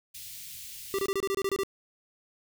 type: band-stop noise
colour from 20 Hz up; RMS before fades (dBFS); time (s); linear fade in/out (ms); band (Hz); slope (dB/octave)
white; -43; 0.14-1.07; 10; 150 to 2400; 24
type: tone bursts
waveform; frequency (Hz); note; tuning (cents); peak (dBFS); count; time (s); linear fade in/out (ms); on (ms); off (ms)
square; 392; G4; 0; -27; 10; 0.94-1.634; 0; 46; 26
effects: none